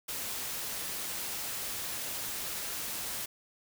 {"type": "noise", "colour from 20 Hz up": "white", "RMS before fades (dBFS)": -37, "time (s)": [0.08, 3.26], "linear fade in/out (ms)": 10, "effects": []}